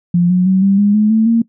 sine tone with pitch steps, 174.61 / 181.6 / 188.88 / 196.45 / 204.3 / 212.5 / 221 / 229.9 Hz, F3 / F#3 / F#3 / G3 / G#3 / G#3 / A3 / A#3, 0 / -32 / +36 / +4 / -28 / +40 / +8 / -24 cents, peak -8 dBFS, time 0.14-1.42 s, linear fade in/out 5 ms, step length 160 ms, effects noise-tail reverb RT60 0.1 s tail -20 dB re dry

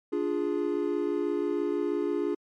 triangle chord, D diminished, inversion none, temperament equal with one note detuned, 292.5 / 349.2 / 415.3 Hz, D4 / F4 / Ab4, -7 / 0 / 0 cents, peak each -29 / -28 / -28 dBFS, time 0.12-2.35 s, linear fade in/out 10 ms, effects MP3 64 kbps

